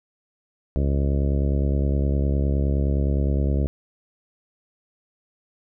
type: harmonic tone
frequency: 69.7 Hz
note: C#2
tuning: 10 cents sharp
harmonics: 1 / 2 / 3 / 4 / 5 / 6 / 7 / 8 / 9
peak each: -20 / -26 / -30 / -32 / -34 / -36 / -37 / -38 / -39 dBFS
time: 0.76-3.67 s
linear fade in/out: 0 ms
effects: none